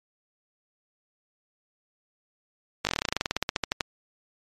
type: slowing click train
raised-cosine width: 0.2 ms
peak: -7 dBFS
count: 22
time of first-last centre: 2.85-3.808 s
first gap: 19 ms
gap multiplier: 1.08
effects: MP3 64 kbps